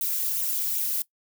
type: noise with flanger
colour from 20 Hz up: violet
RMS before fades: -27 dBFS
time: 0.01-1.02 s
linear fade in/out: 2 ms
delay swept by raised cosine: 0.3 to 2.1 ms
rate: 2.6 Hz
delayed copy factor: +0.6
effects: noise-tail reverb RT60 0.1 s tail -19 dB re dry